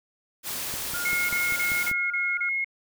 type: noise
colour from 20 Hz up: white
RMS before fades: -32 dBFS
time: 0.43-1.93 s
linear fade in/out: 50 ms
type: click train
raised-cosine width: 3 ms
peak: -26 dBFS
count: 7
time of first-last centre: 0.74-1.914 s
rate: 5.11 Hz
type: tone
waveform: sine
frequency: 1417 Hz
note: F6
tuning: 25 cents sharp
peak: -30 dBFS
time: 0.94-2.49 s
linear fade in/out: 2 ms
type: tone bursts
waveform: sine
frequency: 2162 Hz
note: C#7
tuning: 44 cents flat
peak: -24 dBFS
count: 6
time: 1.05-2.645 s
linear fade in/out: 5 ms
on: 240 ms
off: 31 ms
effects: none